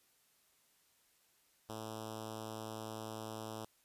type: tone with notch filter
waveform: 5% pulse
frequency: 110 Hz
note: A2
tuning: in tune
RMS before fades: -45 dBFS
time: 1.69-3.65 s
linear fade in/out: 5 ms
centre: 1900 Hz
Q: 0.87
effects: white hiss -72 dBFS RMS until 3.84 s + resampled to 32000 Hz